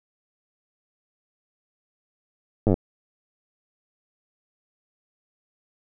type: slowing click train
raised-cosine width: 2 ms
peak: -7 dBFS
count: 8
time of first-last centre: 2.67-2.741 s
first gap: 9 ms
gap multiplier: 1.04
effects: none

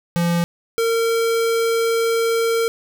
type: tone pair in turn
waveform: square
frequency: 171.5 / 457.9 Hz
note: F3 / A#4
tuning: -31 / -31 cents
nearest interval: octave + perfect fourth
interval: 1700 cents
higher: second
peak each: -17 dBFS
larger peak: neither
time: 0.16-0.44 / 0.78-2.68 s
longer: second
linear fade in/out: 0 ms
effects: none

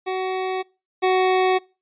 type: tone pair in turn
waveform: 25% pulse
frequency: 374.5 / 372.3 Hz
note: F#4 / F#4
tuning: +21 / +11 cents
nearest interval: unison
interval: 10 cents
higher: first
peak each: -19 / -12 dBFS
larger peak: second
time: 0.06-0.63 / 1.02-1.59 s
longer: neither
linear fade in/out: 20 ms
effects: noise-tail reverb RT60 0.3 s tail -24 dB re dry + resampled to 8000 Hz

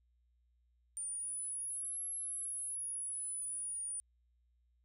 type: linear two-way sweep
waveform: sine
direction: up then down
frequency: 9150 to 11170 to 9390 Hz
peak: -38 dBFS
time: 0.97-4 s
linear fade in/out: 0 ms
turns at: 2.03 s
effects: added 60 Hz sine -70 dBFS peak until 4.84 s

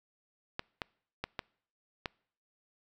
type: clicks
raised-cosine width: 0.3 ms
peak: -18 dBFS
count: 5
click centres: 0.594 / 0.818 / 1.24 / 1.392 / 2.058 s
effects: noise-tail reverb RT60 0.6 s tail -26 dB re dry

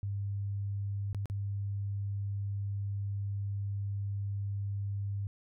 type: tone with dropouts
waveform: sine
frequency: 100 Hz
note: G2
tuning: 35 cents sharp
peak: -32 dBFS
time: 0.03-5.27 s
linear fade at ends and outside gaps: 0 ms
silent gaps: 1.13-1.147 / 1.257-1.299 s
effects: none

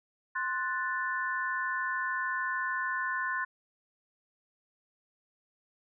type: chord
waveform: sine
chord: F# diminished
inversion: second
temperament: equal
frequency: 1046.5 / 1480 / 1760 Hz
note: C6 / F#6 / A6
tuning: 0 / 0 / 0 cents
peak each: -34 dBFS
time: 0.35-3.45 s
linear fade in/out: 10 ms
effects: none

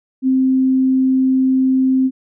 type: tone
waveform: sine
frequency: 261.6 Hz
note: C4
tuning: in tune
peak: -11 dBFS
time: 0.22-2.11 s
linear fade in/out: 50 ms
effects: none

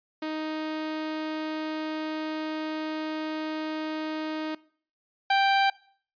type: tone pair in turn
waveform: sawtooth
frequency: 311.6 / 785.2 Hz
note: D#4 / G5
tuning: +3 / +3 cents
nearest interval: octave + major third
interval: 1600 cents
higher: second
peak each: -26 / -16 dBFS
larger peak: second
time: 0.22-4.55 / 5.3-5.7 s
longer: first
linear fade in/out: 5 ms
effects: noise-tail reverb RT60 0.5 s tail -22 dB re dry + resampled to 11025 Hz

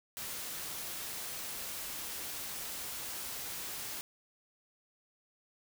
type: noise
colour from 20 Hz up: white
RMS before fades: -41 dBFS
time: 0.17-4.01 s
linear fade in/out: 0 ms
effects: none

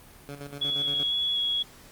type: tone with tremolo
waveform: 15% pulse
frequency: 142.4 Hz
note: C#3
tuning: 47 cents sharp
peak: -30 dBFS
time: 0.29-1.03 s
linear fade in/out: 0 ms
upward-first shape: square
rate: 8.5 Hz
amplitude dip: 60%
type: tone with vibrato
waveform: sine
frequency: 3356 Hz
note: G#7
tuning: 17 cents sharp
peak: -24 dBFS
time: 0.61-1.63 s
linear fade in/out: 10 ms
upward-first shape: square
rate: 2 Hz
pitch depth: 9 cents each way
effects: pink hiss -51 dBFS RMS until 1.91 s + Opus 32 kbps

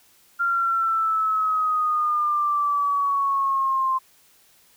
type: exponential sweep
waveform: sine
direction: down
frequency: 1391 to 1046.5 Hz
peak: -19 dBFS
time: 0.39-3.99 s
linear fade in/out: 20 ms
effects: white hiss -57 dBFS RMS until 4.76 s

